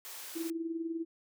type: high-pass noise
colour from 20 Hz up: white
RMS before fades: -45 dBFS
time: 0.05-0.5 s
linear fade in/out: 0 ms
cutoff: 500 Hz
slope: 12 dB/octave
type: tone with tremolo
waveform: sine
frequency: 329.6 Hz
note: E4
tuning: in tune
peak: -31 dBFS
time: 0.35-1.05 s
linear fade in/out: 20 ms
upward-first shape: sine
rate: 20 Hz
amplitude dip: 60%
effects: none